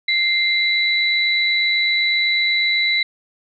sine tone pair together, 2093 / 3954 Hz, C7 / B7, 0 / +1 cents, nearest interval major seventh, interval 1101 cents, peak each -17 / -19 dBFS, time 0.08-3.03 s, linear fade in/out 5 ms, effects none

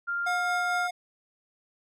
sine tone, 1396.9 Hz, F6, in tune, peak -27 dBFS, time 0.07-0.88 s, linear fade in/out 20 ms
square tone with tremolo, 718 Hz, F5, 48 cents sharp, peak -28 dBFS, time 0.26-0.91 s, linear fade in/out 10 ms, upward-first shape sine, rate 4.5 Hz, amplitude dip 25%
effects low-pass 10000 Hz 12 dB/octave

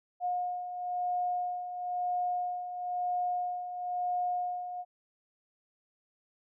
sine beating tone pair, 717 / 718 Hz, F5 / F5, +45 / +48 cents, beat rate 1 Hz, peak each -38 / -31 dBFS, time 0.2-4.85 s, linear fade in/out 50 ms, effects none

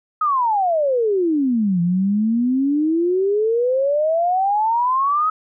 sine exponential two-way sweep, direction down then up, 1281 to 169.7 to 1281 Hz, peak -15 dBFS, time 0.21-5.3 s, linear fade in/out 5 ms, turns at 1.81 s, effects none

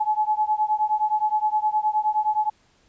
sine beating tone pair, 850 / 859.6 Hz, G#5 / A5, +40 / -41 cents, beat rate 9.6 Hz, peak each -22 / -23 dBFS, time 0-2.5 s, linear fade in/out 10 ms, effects pink hiss -61 dBFS RMS until 2.88 s + resampled to 16000 Hz

